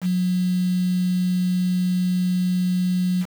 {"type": "tone with quantisation", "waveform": "sine", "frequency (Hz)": 181.6, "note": "F#3", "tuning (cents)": -32, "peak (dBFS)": -18, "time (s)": [0.01, 3.26], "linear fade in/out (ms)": 50, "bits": 6, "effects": []}